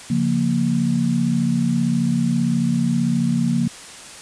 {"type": "chord", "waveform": "sine", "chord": "Bb minor", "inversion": "first", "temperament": "just", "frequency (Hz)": [139.85, 174.81, 233.1], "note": ["Db3", "F3", "Bb3"], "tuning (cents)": [16, 2, 0], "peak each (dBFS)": [-23, -21, -19], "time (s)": [0.1, 3.68], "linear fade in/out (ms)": 5, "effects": ["white hiss -38 dBFS RMS until 4.21 s", "resampled to 22050 Hz"]}